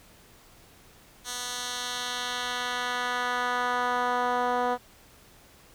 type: tone with band-pass filter sweep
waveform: 10% pulse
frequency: 246.3 Hz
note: B3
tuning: 5 cents flat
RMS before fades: -29 dBFS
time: 1.24-4.78 s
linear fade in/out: 50 ms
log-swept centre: 6500 to 660 Hz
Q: 0.96
effects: pink hiss -55 dBFS RMS until 5.74 s